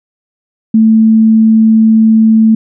sine tone, 221.3 Hz, A3, 10 cents sharp, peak -3 dBFS, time 0.74-2.55 s, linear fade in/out 5 ms, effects none

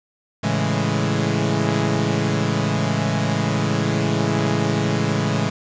sawtooth chord, A major seventh, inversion none, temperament equal, 110 / 138.59 / 164.81 / 207.7 Hz, A2 / C#3 / E3 / G#3, 0 / 0 / 0 / 0 cents, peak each -20 dBFS, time 0.43-5.5 s, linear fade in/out 10 ms, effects resampled to 16000 Hz + 7-bit

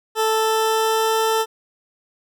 20% pulse tone with pitch glide, 440 to 443.8 Hz, A4 to A4, 0 to +15 cents, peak -12 dBFS, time 0.15-1.46 s, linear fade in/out 50 ms, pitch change +15 cents, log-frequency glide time 0.29-1.17 s, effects none

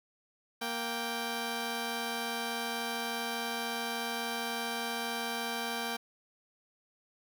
10% pulse tone pair together, 233.1 / 784.1 Hz, A#3 / G5, 0 / 0 cents, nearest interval octave + major sixth, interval 2100 cents, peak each -28 dBFS, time 0.61-5.97 s, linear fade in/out 10 ms, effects none

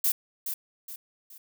violet noise with echo, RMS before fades -24 dBFS, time 0.04-0.12 s, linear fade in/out 5 ms, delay 420 ms, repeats 3, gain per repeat -8 dB, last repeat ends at 1.38 s, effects none

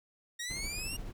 15% pulse exponential sweep, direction up, 1864.7 to 2845 Hz, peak -30 dBFS, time 0.39-0.97 s, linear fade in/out 10 ms
brown noise with tremolo, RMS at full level -40 dBFS, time 0.49-1.13 s, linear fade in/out 20 ms, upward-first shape triangle, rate 14 Hz, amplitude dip 40%
effects none

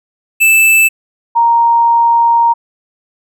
square / sine tone pair in turn, 2638 / 932.7 Hz, E7 / A#5, +1 / +1 cents, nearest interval octave + tritone, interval 1800 cents, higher first, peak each -6 dBFS, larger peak neither, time 0.4-0.89 / 1.35-2.54 s, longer second, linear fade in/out 20 ms, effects none

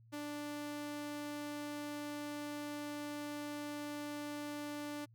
sawtooth tone, 293.7 Hz, D4, in tune, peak -37 dBFS, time 0.12-5.06 s, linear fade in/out 20 ms, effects added 114 Hz sine -60 dBFS peak until 5.14 s

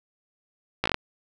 slowing click train, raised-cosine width 0.3 ms, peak -7 dBFS, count 6, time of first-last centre 0.84-0.944 s, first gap 16 ms, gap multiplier 1.13, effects none

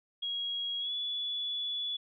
sine tone with pitch glide, 3300 to 3426 Hz, G#7 to A7, -12 to -47 cents, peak -32 dBFS, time 0.22-1.97 s, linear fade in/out 10 ms, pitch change +65 cents, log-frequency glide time 0.8-0.93 s, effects none

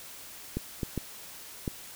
clicks, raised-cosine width 3 ms, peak -17 dBFS, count 4, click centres 0.57 / 0.832 / 0.977 / 1.678 s, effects white hiss -46 dBFS RMS until 1.95 s

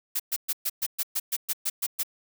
blue noise bursts, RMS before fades -27 dBFS, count 12, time 0.15-2.034 s, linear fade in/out 10 ms, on 47 ms, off 120 ms, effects none

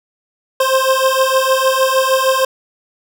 25% pulse beating tone pair, 523.3 / 529.8 Hz, C5 / C5, 0 / +22 cents, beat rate 6.5 Hz, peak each -11 dBFS, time 0.6-2.45 s, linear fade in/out 5 ms, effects none

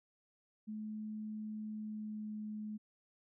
sine tone with pitch glide, 214.7 to 213 Hz, A3 to G#3, -42 to +44 cents, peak -40 dBFS, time 0.67-2.78 s, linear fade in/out 20 ms, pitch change -14 cents, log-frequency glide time 1.68-2.35 s, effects none

